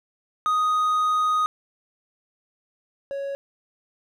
triangle tone pair in turn, 1246 / 555 Hz, D#6 / C#5, +2 / +2 cents, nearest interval octave + major second, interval 1400 cents, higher first, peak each -17 / -25 dBFS, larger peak first, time 0.46-1.46 / 3.11-3.35 s, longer first, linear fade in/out 0 ms, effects none

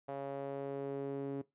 sawtooth tone with band-pass filter sweep, 138.59 Hz, C#3, in tune, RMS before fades -40 dBFS, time 0.08-1.42 s, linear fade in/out 10 ms, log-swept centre 630 to 340 Hz, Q 2.6, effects noise-tail reverb RT60 0.2 s tail -19 dB re dry + resampled to 8000 Hz

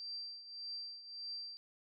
sine tone with tremolo, 4700 Hz, D8, 1 cent sharp, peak -40 dBFS, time 0-1.57 s, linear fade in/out 0 ms, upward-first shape triangle, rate 1.7 Hz, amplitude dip 75%, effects none

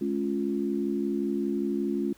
sine chord, Db major, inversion second, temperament equal with one note detuned, 212 / 277.2 / 349.2 Hz, Ab3 / Db4 / F4, +36 / 0 / 0 cents, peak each -30 dBFS, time 0.01-2.13 s, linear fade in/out 5 ms, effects pink hiss -58 dBFS RMS until 2.17 s

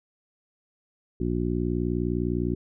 harmonic tone, 59.9 Hz, A#1, 48 cents sharp, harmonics 1 / 2 / 3 / 4 / 5 / 6, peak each -31 / -31 / -31 / -31 / -31 / -31 dBFS, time 1.2-2.55 s, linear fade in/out 5 ms, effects none

